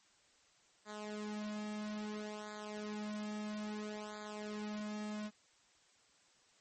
sawtooth tone with flanger, 211 Hz, G#3, 28 cents sharp, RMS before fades -43 dBFS, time 0.85-5.31 s, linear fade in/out 50 ms, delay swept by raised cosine 0.35 to 2.75 ms, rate 0.6 Hz, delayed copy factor -0.8, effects white hiss -69 dBFS RMS until 6.6 s + MP3 32 kbps

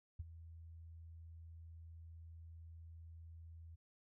sine tone with ADSR envelope, 82.3 Hz, E2, 2 cents flat, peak -39 dBFS, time 0.19-3.76 s, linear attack 9 ms, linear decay 28 ms, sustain -13 dB, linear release 15 ms, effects none

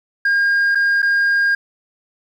sine tone with dropouts, 1616 Hz, G#6, 48 cents flat, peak -10 dBFS, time 0.25-1.55 s, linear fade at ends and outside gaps 5 ms, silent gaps 0.749-0.754 / 1.02-1.027 s, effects tanh soft clip ceiling -12 dBFS + 8-bit

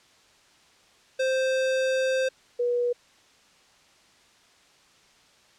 square / sine tone pair in turn, 523.3 / 484.8 Hz, C5 / B4, 0 / -32 cents, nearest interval minor second, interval 132 cents, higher first, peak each -23 / -22 dBFS, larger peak second, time 1.19-2.29 / 2.59-2.93 s, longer first, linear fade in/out 10 ms, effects white hiss -58 dBFS RMS until 5.58 s + low-pass 6000 Hz 12 dB/octave

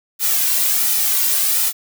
blue noise with flanger, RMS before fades -17 dBFS, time 0.19-1.73 s, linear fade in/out 50 ms, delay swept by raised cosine 1.8 to 2.38 ms, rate 1.4 Hz, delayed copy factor -0.55, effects none

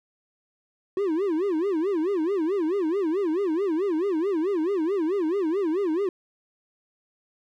triangle tone with vibrato, 355.5 Hz, F4, 31 cents sharp, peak -20 dBFS, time 0.97-6.09 s, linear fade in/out 2 ms, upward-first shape sine, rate 4.6 Hz, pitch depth 250 cents each way, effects none

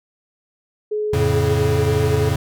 sine tone with pitch glide, 423.4 to 428.1 Hz, G#4 to A4, +33 to -47 cents, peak -19 dBFS, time 0.91-2.29 s, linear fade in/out 10 ms, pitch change +20 cents, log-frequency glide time 1.64-1.7 s
square chord, F augmented, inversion none, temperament equal, 87.31 / 110 / 138.59 Hz, F2 / A2 / C#3, 0 / 0 / 0 cents, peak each -22 dBFS, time 1.13-2.36 s, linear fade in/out 5 ms
effects none

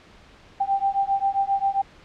sine beating tone pair, 784 / 791.5 Hz, G5 / G5, 0 / +17 cents, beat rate 7.5 Hz, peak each -23 dBFS, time 0.6-1.82 s, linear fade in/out 10 ms, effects pink hiss -50 dBFS RMS until 2.04 s + low-pass 4000 Hz 12 dB/octave

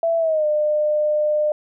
sine tone with pitch glide, 665 to 602.8 Hz, E5 to D5, +15 to +45 cents, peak -16 dBFS, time 0.03-1.52 s, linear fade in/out 2 ms, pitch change -170 cents, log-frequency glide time 0.18-0.46 s, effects none

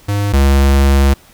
square tone pair in turn, 101.7 / 68.84 Hz, G#2 / C#2, -36 / -11 cents, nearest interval perfect fifth, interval 675 cents, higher first, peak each -14 / -8 dBFS, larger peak second, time 0.08-0.33 / 0.33-1.14 s, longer second, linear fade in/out 10 ms, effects pink hiss -45 dBFS RMS until 1.33 s

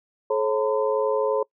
sine tone cluster, 429.2 / 541 / 912 / 1015 Hz, A4 / C#5 / A#5 / B5, -43 / -42 / -38 / +47 cents, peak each -23 / -23 / -31 / -30 dBFS, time 0.3-1.43 s, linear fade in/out 5 ms, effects noise-tail reverb RT60 0.1 s tail -25 dB re dry

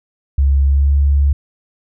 sine tone with pitch glide, 69 to 70.61 Hz, C#2 to C#2, -7 to +33 cents, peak -9 dBFS, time 0.38-1.33 s, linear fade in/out 5 ms, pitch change +40 cents, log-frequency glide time 0.64-0.94 s, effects none

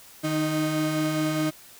35% pulse tone pair together, 153.14 / 311.1 Hz, D#3 / D#4, -27 / 0 cents, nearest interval octave, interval 1227 cents, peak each -27 / -23 dBFS, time 0.23-1.51 s, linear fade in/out 20 ms, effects white hiss -49 dBFS RMS until 1.79 s

